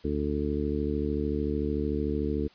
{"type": "harmonic tone", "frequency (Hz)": 73.42, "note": "D2", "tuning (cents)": 0, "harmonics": [1, 2, 3, 4, 5, 6], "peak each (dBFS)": [-32, -37, -33, -32, -35, -33], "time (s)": [0.04, 2.48], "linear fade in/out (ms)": 10, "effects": ["white hiss -57 dBFS RMS until 2.54 s", "resampled to 11025 Hz"]}